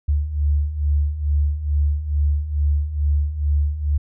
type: beating tone pair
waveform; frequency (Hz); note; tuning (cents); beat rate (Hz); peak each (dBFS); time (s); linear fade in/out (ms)
sine; 71.7 / 74; D2 / D2; -41 / +14; 2.3; -23 / -18; 0.08-3.98; 10
effects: none